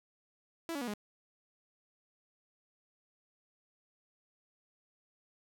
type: tone with pitch steps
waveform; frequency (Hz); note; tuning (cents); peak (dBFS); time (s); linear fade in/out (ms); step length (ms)
sawtooth; 331.5 / 283.6 / 242.7 / 207.6; E4 / C#4 / B3 / G#3; +10 / +40 / -30 / 0; -32; 0.69-0.938; 0; 62
effects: none

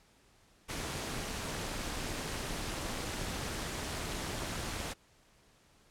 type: noise with amplitude modulation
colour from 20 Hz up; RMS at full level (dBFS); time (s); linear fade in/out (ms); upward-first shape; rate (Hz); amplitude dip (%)
pink; -35; 0.68-4.94; 20; sine; 272; 65
effects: pink hiss -65 dBFS RMS until 5.9 s + low-pass 10000 Hz 12 dB/octave

